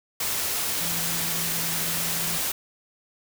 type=tone in noise; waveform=sine; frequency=167.1 Hz; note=E3; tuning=24 cents sharp; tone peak=-36 dBFS; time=0.81-2.38 s; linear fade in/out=5 ms; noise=white; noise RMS=-27 dBFS; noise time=0.2-2.52 s; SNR=-12 dB; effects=none